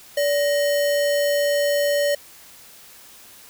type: tone with sample-and-hold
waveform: sine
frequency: 576 Hz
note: D5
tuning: 34 cents flat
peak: -17 dBFS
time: 0.17-2.15 s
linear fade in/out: 5 ms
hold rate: 2450 Hz
effects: white hiss -46 dBFS RMS until 3.49 s